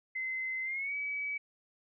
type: tone with pitch glide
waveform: sine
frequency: 2057 to 2282 Hz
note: C7 to C#7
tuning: -30 to +50 cents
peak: -33 dBFS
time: 0.15-1.38 s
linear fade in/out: 10 ms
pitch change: +180 cents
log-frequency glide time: 0.63-0.95 s
effects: none